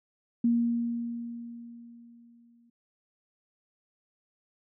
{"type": "tone with exponential decay", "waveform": "sine", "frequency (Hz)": 235.2, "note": "A#3", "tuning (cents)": 16, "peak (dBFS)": -20, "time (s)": [0.44, 2.7], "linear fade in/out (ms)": 5, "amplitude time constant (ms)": 490, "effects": []}